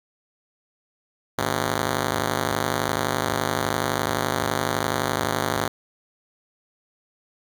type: ring-modulated tone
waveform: 5% pulse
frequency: 130.81 Hz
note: C3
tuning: in tune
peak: -8 dBFS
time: 1.38-5.68 s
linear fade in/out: 5 ms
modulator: 25.9 Hz
effects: none